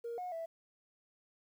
sine tone with pitch steps, 468.8 / 724 / 659 Hz, A#4 / F#5 / E5, +10 / -38 / -1 cents, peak -37 dBFS, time 0.04-0.46 s, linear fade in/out 10 ms, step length 140 ms, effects tanh soft clip ceiling -34 dBFS + 11-bit

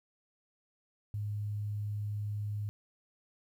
sine tone, 104.1 Hz, G#2, 5 cents sharp, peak -33 dBFS, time 1.14-2.69 s, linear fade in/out 0 ms, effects 11-bit

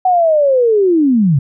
sine linear sweep, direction down, 753 to 127.1 Hz, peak -8 dBFS, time 0.05-1.39 s, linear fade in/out 5 ms, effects none

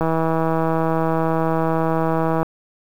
click train, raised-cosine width 1 ms, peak -7 dBFS, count 393, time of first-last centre 0.01-2.43 s, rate 162 Hz, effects 7-bit

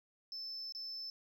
triangle tone with dropouts, 5274 Hz, E8, in tune, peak -39 dBFS, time 0.32-1.1 s, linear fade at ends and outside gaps 1 ms, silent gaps 0.723-0.749 s, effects tanh soft clip ceiling -38 dBFS + 13-bit

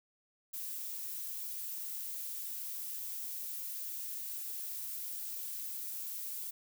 violet noise, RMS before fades -41 dBFS, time 0.53-6.51 s, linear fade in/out 10 ms, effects none

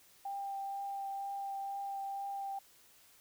sine tone with vibrato, 791 Hz, G5, 15 cents sharp, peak -37 dBFS, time 0.25-2.59 s, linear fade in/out 5 ms, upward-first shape triangle, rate 2.1 Hz, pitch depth 12 cents each way, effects white hiss -63 dBFS RMS until 3.2 s

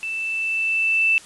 sine tone with level ramp, 2652 Hz, E7, 10 cents sharp, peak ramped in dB -25 to -14 dBFS, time 0.03-1.18 s, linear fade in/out 0 ms, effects white hiss -44 dBFS RMS until 1.25 s + resampled to 24000 Hz

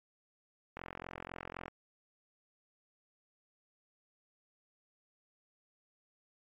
click train, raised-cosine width 0.5 ms, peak -27 dBFS, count 41, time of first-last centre 0.77-1.681 s, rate 43.9 Hz, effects AAC 32 kbps

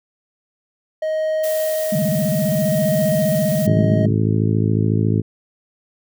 triangle tone with tremolo, 627 Hz, D#5, 13 cents sharp, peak -15 dBFS, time 1.02-4.06 s, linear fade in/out 5 ms, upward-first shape sine, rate 0.61 Hz, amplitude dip 40%
blue noise, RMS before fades -30 dBFS, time 1.43-3.67 s, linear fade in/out 10 ms
sine tone with vibrato, 175.3 Hz, F3, 7 cents sharp, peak -17 dBFS, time 1.92-4.12 s, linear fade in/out 5 ms, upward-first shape square, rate 15 Hz, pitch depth 280 cents each way
harmonic tone, 54 Hz, A1, 32 cents flat, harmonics 2 / 3 / 4 / 5 / 6 / 7 / 8, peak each -17 / -21 / -23 / -25 / -27 / -28 / -29 dBFS, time 3.66-5.22 s, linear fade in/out 20 ms
effects none

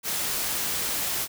white noise, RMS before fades -28 dBFS, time 0.03-1.28 s, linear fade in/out 50 ms, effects none

